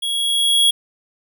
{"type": "tone with level ramp", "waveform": "square", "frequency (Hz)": 3322, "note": "G#7", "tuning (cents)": 0, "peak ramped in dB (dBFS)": [-21, -11], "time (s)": [0.02, 0.71], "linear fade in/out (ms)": 10, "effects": []}